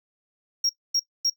triangle tone bursts, 5588 Hz, F8, in tune, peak -19 dBFS, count 3, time 0.64-1.299 s, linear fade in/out 5 ms, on 53 ms, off 250 ms, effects noise-tail reverb RT60 0.1 s tail -18 dB re dry

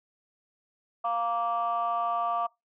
sine chord, Bb major, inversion second, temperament just, 699.2 / 932.3 / 1165.4 Hz, F5 / Bb5 / D6, +2 / 0 / -14 cents, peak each -28 / -34 / -28 dBFS, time 1.04-2.47 s, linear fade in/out 10 ms, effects noise-tail reverb RT60 0.2 s tail -24 dB re dry + tanh soft clip ceiling -19 dBFS

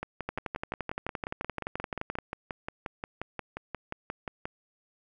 two click trains, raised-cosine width 0.5 ms, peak -17 / -19 dBFS, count 23 / 26, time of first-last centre 0.29-2.187 / 0.03-4.455 s, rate 11.6 / 5.65 Hz, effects none

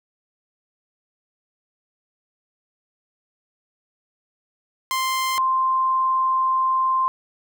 sawtooth / sine tone pair in turn, 1046.5 / 1046.5 Hz, C6 / C6, 0 / 0 cents, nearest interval unison, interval 0 cents, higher neither, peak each -17 / -17 dBFS, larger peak neither, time 4.91-5.38 / 5.38-7.08 s, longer second, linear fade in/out 0 ms, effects none

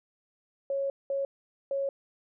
sine tone bursts at uneven times, 551 Hz, C#5, 11 cents flat, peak -27 dBFS, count 3, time 0.7-0.9 / 1.1-1.25 / 1.71-1.89 s, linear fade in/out 2 ms, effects none

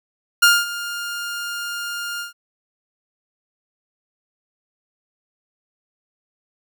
sawtooth tone with ADSR envelope, 1408 Hz, F6, 14 cents sharp, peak -5 dBFS, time 0.42-2.33 s, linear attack 11 ms, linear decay 220 ms, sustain -17 dB, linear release 130 ms, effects none

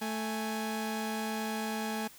sawtooth tone pair together, 220 / 830.6 Hz, A3 / G#5, 0 / 0 cents, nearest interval octave + major seventh, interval 2300 cents, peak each -30 / -34 dBFS, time 0.01-2.08 s, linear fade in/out 10 ms, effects white hiss -54 dBFS RMS until 2.18 s

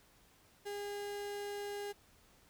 35% pulse tone, 407.5 Hz, G#4, 33 cents flat, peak -38 dBFS, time 0.65-1.93 s, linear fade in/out 20 ms, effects pink hiss -66 dBFS RMS until 2.49 s

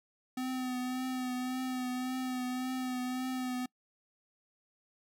square tone with vibrato, 254.3 Hz, C4, 49 cents flat, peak -34 dBFS, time 0.37-3.66 s, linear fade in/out 5 ms, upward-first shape triangle, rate 1.8 Hz, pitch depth 30 cents each way, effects noise-tail reverb RT60 0.1 s tail -25 dB re dry

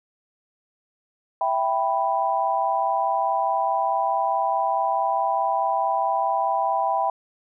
sine chord, E minor, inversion none, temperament equal, 659.3 / 784 / 987.8 Hz, E5 / G5 / B5, 0 / 0 / 0 cents, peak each -26 / -23 / -24 dBFS, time 1.41-7.1 s, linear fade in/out 2 ms, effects none

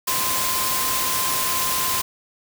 sine tone in noise, 1040 Hz, C6, 11 cents flat, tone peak -27 dBFS, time 0.07-2.02 s, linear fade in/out 10 ms, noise white, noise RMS -23 dBFS, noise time 0.07-2.02 s, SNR -7 dB, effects none

